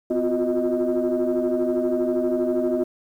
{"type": "tone cluster", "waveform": "sine", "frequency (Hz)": [253.4, 350.4, 362.9, 623], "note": ["B3", "F4", "F#4", "D#5"], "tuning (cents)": [45, 6, -34, 2], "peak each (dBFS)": -24, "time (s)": [0.1, 2.84], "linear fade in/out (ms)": 10, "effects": ["tanh soft clip ceiling -14 dBFS", "9-bit"]}